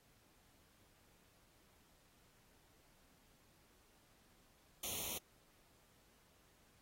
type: noise with comb filter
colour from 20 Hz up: white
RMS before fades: -43 dBFS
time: 4.83-5.18 s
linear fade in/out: 5 ms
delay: 0.31 ms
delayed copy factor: +0.9
effects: pink hiss -71 dBFS RMS until 6.81 s + AAC 48 kbps